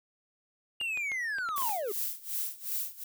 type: linear sweep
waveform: triangle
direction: down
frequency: 2849 to 375.9 Hz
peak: -29 dBFS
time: 0.8-1.92 s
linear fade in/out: 5 ms
type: clicks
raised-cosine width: 0.3 ms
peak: -27 dBFS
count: 8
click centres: 0.813 / 0.974 / 1.118 / 1.385 / 1.489 / 1.579 / 1.621 / 1.693 s
type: noise with tremolo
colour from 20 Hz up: violet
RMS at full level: -32 dBFS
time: 1.56-3.04 s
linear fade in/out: 5 ms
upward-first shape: sine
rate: 2.7 Hz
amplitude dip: 90%
effects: none